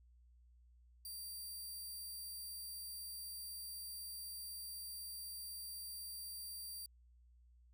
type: tone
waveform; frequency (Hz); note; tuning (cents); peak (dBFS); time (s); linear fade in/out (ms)
10% pulse; 4706; D8; +3; -39; 1.05-6.86; 2
effects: added 60 Hz sine -63 dBFS peak until 7.73 s